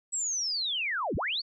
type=linear two-way sweep; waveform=sine; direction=down then up; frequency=7902 to 39.87 to 4655 Hz; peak=-28 dBFS; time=0.12-1.42 s; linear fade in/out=20 ms; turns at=1.16 s; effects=none